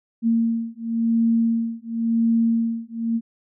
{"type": "beating tone pair", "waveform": "sine", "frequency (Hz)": [228.7, 229.64], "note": ["A#3", "A#3"], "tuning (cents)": [-33, -26], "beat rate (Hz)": 0.94, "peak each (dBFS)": -21, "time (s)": [0.22, 3.21], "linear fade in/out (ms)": 50, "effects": []}